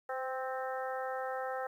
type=harmonic tone with a mistuned harmonic; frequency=261.6 Hz; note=C4; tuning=in tune; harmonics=2 / 3 / 4 / 5 / 6 / 7; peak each=-38 / -39 / -48 / -43 / -47 / -47 dBFS; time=0.09-1.67 s; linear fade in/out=5 ms; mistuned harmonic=2; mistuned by=-17 cents; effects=11-bit